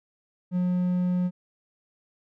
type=tone; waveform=triangle; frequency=180 Hz; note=F#3; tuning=47 cents flat; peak=-20 dBFS; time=0.51-1.31 s; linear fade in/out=50 ms; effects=none